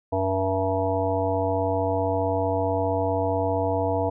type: harmonic tone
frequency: 95.4 Hz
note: G2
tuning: 47 cents flat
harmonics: 1 / 3 / 5 / 7 / 9 / 10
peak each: -28 / -30 / -27 / -26 / -31 / -33 dBFS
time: 0.12-4.1 s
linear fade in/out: 10 ms
effects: none